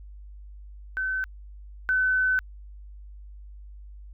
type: tone pair in turn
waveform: sine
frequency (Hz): 1525 / 1514.5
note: G6 / F#6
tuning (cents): -48 / +40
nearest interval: unison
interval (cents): 12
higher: first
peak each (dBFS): -25 / -20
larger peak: second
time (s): 0.97-1.24 / 1.89-2.39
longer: second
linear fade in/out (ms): 0
effects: added 50 Hz sine -41 dBFS peak until 4.13 s